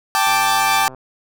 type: chord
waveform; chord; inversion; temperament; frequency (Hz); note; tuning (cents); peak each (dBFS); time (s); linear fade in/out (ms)
sawtooth; G suspended second; none; equal; 784 / 880 / 1174.7; G5 / A5 / D6; 0 / 0 / 0; -15; 0.15-0.88; 0
type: click train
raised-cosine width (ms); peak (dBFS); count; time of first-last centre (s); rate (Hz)
1; -24; 89; 0.27-0.947; 130
effects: none